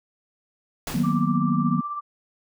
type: noise with exponential decay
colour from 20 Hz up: pink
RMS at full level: -29 dBFS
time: 0.87-1.38 s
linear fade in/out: 2 ms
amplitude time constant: 110 ms
type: chord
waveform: sine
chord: B major seventh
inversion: first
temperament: equal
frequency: 155.56 / 185 / 233.1 / 246.9 Hz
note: D#3 / F#3 / A#3 / B3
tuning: 0 / 0 / 0 / 0 cents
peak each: -25 dBFS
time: 0.94-1.81 s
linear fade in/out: 10 ms
type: tone with tremolo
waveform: sine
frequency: 1174.7 Hz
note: D6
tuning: in tune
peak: -26 dBFS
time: 1.03-2.01 s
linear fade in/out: 20 ms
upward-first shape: sine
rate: 16 Hz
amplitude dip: 45%
effects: none